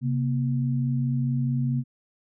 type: tone pair together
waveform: sine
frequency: 133.91 / 238.6 Hz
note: C3 / A#3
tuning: +41 / +41 cents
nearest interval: minor seventh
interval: 1000 cents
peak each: -23 / -28 dBFS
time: 0.01-1.84 s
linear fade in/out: 50 ms
effects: none